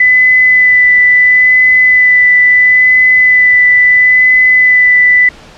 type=tone with vibrato; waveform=sine; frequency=2000 Hz; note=B6; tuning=21 cents sharp; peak=-3 dBFS; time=0-5.29 s; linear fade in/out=5 ms; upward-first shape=sine; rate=0.74 Hz; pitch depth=12 cents each way; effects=pink hiss -35 dBFS RMS until 5.57 s + low-pass 5000 Hz 12 dB/octave